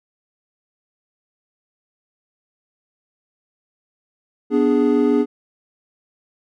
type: chord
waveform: triangle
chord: G# diminished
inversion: first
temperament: equal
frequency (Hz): 246.9 / 293.7 / 415.3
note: B3 / D4 / G#4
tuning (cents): 0 / 0 / 0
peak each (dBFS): -16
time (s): 4.5-5.26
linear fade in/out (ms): 50
effects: none